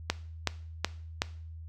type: click train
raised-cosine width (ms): 0.2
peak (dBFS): -8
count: 4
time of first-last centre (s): 0.1-1.219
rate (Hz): 2.68
effects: noise-tail reverb RT60 0.5 s tail -18 dB re dry + added 81 Hz sine -41 dBFS peak until 1.68 s